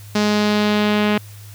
sawtooth tone with low-pass filter sweep, 209.3 Hz, G#3, 14 cents sharp, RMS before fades -17 dBFS, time 0.15-1.18 s, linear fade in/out 5 ms, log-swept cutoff 5400 to 2900 Hz, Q 1.8, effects added 103 Hz sine -36 dBFS peak until 1.54 s + white hiss -45 dBFS RMS until 1.54 s

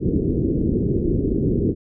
white low-pass noise, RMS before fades -20 dBFS, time 0-1.75 s, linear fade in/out 50 ms, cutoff 410 Hz, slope 48 dB/octave, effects none

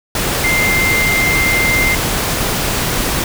sine tone in noise, 2093 Hz, C7, in tune, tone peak -13 dBFS, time 0.44-1.95 s, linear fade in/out 2 ms, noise pink, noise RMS -17 dBFS, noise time 0.15-3.24 s, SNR +1 dB, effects none

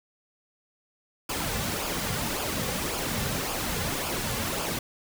pink noise with flanger, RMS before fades -30 dBFS, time 1.29-4.79 s, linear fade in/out 5 ms, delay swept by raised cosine 0.5 to 3.2 ms, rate 1.8 Hz, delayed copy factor -0.55, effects none

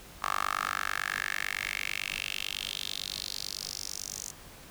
10% pulse tone with high-pass filter sweep, 49 Hz, G1, in tune, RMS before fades -35 dBFS, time 0.22-4.31 s, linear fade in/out 10 ms, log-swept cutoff 1100 to 6600 Hz, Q 3.8, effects pink hiss -50 dBFS RMS until 4.7 s

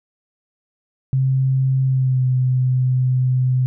sine tone with pitch glide, 132.4 to 127.96 Hz, C3 to C3, +21 to -38 cents, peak -14 dBFS, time 1.13-3.66 s, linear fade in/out 0 ms, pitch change -59 cents, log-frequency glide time 1.84-2.27 s, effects none

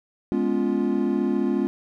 triangle chord, C# dominant seventh, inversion second, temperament equal with one note detuned, 207.7 / 246.9 / 281.4 / 349.2 Hz, G#3 / B3 / C#4 / E#4, 0 / 0 / +26 / 0 cents, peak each -24 dBFS, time 0.32-1.67 s, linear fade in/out 0 ms, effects none

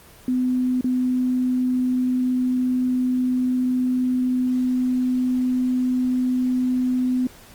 sine tone with dropouts, 252.8 Hz, B3, 41 cents sharp, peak -18 dBFS, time 0.28-7.27 s, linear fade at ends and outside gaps 2 ms, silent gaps 0.81-0.843 s, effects pink hiss -47 dBFS RMS until 7.54 s + Opus 24 kbps

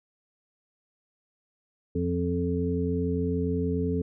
harmonic tone with a mistuned harmonic, 86.9 Hz, F2, 8 cents flat, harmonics 1 / 2 / 3 / 5, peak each -30 / -30 / -30 / -30 dBFS, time 1.95-4.02 s, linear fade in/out 5 ms, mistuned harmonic 3, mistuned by +22 cents, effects none

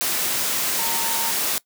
sine tone in noise, 916 Hz, A#5, 31 cents flat, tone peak -29 dBFS, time 0.79-1.31 s, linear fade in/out 0 ms, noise white, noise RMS -23 dBFS, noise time 0.01-1.58 s, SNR -9 dB, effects noise-tail reverb RT60 0.1 s tail -20 dB re dry + high-pass 150 Hz 12 dB/octave

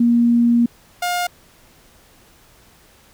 sine / sawtooth tone pair in turn, 236.5 / 710 Hz, A#3 / F5, +25 / +28 cents, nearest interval octave + perfect fifth, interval 1903 cents, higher second, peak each -11 / -15 dBFS, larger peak first, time 0-0.66 / 1.02-1.27 s, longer first, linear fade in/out 5 ms, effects pink hiss -51 dBFS RMS until 3.13 s

